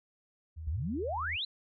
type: tone with pitch glide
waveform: sine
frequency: 79.6 to 81.32 Hz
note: D#2 to E2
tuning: +40 to -23 cents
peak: -39 dBFS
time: 0.56-1.37 s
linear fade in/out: 20 ms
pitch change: +37 cents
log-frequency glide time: 0.93-1.03 s
type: exponential sweep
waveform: sine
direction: up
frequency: 61.1 to 4186 Hz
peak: -32 dBFS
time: 0.67-1.45 s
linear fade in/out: 5 ms
effects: none